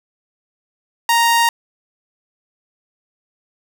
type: tone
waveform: sawtooth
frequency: 932.3 Hz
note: A#5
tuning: in tune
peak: -8 dBFS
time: 1.09-1.49 s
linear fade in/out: 2 ms
effects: none